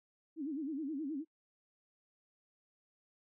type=tone with vibrato; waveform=sine; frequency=293.7 Hz; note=D4; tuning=in tune; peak=-36 dBFS; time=0.36-1.25 s; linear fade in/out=50 ms; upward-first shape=sine; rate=9.5 Hz; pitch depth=180 cents each way; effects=noise-tail reverb RT60 0.1 s tail -25 dB re dry